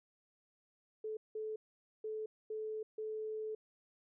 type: tone bursts at uneven times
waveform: sine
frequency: 433.9 Hz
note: A4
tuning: 24 cents flat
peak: -38 dBFS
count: 5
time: 1.04-1.17 / 1.35-1.56 / 2.04-2.26 / 2.5-2.83 / 2.98-3.55 s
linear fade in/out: 5 ms
effects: none